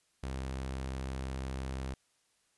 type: tone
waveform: sawtooth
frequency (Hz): 65.9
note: C2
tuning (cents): +13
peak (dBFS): -32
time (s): 0.23-1.94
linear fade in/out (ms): 5
effects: white hiss -73 dBFS RMS until 2.57 s + resampled to 24000 Hz